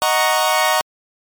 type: chord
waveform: sawtooth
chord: D# minor seventh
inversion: none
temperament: equal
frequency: 622.3 / 740 / 932.3 / 1108.7 Hz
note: D#5 / F#5 / A#5 / C#6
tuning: 0 / 0 / 0 / 0 cents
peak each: -16 dBFS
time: 0.02-0.81 s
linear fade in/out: 0 ms
effects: MP3 96 kbps